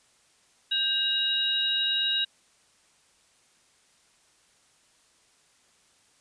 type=tone cluster; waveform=sine; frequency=1585 / 2841 / 3822 Hz; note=G6 / F7 / A#7; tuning=+19 / +29 / +43 cents; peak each=-34 / -29 / -25 dBFS; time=0.71-2.25 s; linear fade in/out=10 ms; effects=white hiss -63 dBFS RMS until 6.2 s + resampled to 22050 Hz